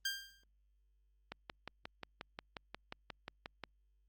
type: tone with exponential decay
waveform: 15% pulse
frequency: 1592 Hz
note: G6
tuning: 26 cents sharp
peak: -26 dBFS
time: 0.05-0.44 s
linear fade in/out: 5 ms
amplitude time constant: 83 ms
type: click train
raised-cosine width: 0.3 ms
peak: -27 dBFS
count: 14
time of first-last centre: 1.32-3.637 s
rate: 5.61 Hz
effects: added 50 Hz sine -70 dBFS peak until 4.08 s + Opus 24 kbps